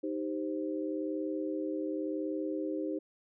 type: chord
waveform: sine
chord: C minor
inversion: first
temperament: equal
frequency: 311.1 / 392 / 523.3 Hz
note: Eb4 / G4 / C5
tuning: 0 / 0 / 0 cents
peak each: -34 / -38 / -39 dBFS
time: 0.03-2.99 s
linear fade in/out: 10 ms
effects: none